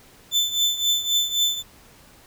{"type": "tone with tremolo", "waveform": "35% pulse", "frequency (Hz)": 3526, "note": "A7", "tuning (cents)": 3, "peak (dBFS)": -14, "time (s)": [0.31, 1.63], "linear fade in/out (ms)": 50, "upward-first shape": "triangle", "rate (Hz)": 3.8, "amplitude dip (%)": 80, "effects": ["pink hiss -51 dBFS RMS until 2.26 s"]}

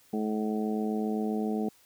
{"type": "harmonic tone", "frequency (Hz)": 107.6, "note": "A2", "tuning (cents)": -38, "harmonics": [2, 3, 4, 5, 6, 7], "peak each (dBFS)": [-29, -36, -34, -46, -44, -39], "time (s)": [0.13, 1.69], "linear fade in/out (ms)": 5, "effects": ["white hiss -61 dBFS RMS until 1.85 s"]}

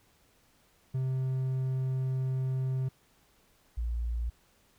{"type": "tone pair in turn", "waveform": ["triangle", "sine"], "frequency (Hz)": [130.81, 58.27], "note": ["C3", "A#1"], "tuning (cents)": [0, 0], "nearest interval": "octave + major second", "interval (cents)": 1400, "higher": "first", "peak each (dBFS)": [-26, -29], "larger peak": "first", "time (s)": [[0.94, 2.89], [3.77, 4.3]], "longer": "first", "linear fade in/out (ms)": 10, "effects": ["pink hiss -66 dBFS RMS until 4.78 s"]}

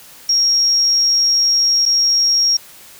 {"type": "tone with dropouts", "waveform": "sine", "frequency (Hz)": 5588, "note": "F8", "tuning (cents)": 0, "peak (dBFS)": -11, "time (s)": [0.29, 2.57], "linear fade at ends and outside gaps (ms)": 5, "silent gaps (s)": [1.855, 1.86], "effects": ["white hiss -41 dBFS RMS until 2.99 s"]}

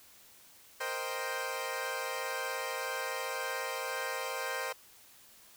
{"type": "chord", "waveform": "15% pulse", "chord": "C minor seventh", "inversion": "third", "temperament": "equal", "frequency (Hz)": [466.2, 523.3, 622.3, 784], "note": ["Bb4", "C5", "Eb5", "G5"], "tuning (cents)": [0, 0, 0, 0], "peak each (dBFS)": [-35, -31, -36, -35], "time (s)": [0.8, 4.73], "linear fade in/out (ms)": 10, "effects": ["white hiss -58 dBFS RMS until 5.56 s"]}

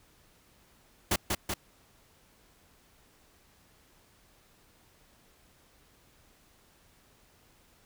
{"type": "noise with echo", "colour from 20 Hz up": "pink", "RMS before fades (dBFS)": -26, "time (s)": [1.11, 1.16], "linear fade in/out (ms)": 5, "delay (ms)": 190, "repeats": 2, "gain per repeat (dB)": -3, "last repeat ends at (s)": 1.54, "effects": ["pink hiss -63 dBFS RMS until 7.85 s"]}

